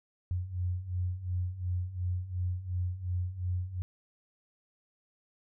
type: beating tone pair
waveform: sine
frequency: 88.4 / 91.2 Hz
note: F2 / F#2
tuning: +22 / -24 cents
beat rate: 2.8 Hz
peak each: -36 / -32 dBFS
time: 0.31-3.82 s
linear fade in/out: 0 ms
effects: none